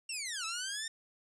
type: linear two-way sweep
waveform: 10% pulse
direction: down then up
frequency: 2794 to 1287 to 1829 Hz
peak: -27 dBFS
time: 0.09-0.88 s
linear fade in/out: 5 ms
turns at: 0.45 s
effects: resampled to 22050 Hz